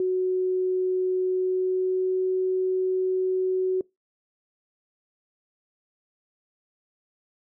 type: tone with pitch glide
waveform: sine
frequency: 370 to 372.8 Hz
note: F#4 to F#4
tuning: 0 to +13 cents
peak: -21 dBFS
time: 0-3.81 s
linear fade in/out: 2 ms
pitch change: +13 cents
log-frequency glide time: 1.23-2.24 s
effects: noise-tail reverb RT60 0.2 s tail -24 dB re dry